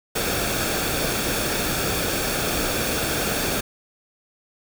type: noise with comb filter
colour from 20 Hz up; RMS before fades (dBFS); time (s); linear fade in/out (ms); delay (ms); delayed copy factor
pink; -24; 0.15-3.61; 10; 1; -0.5
effects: none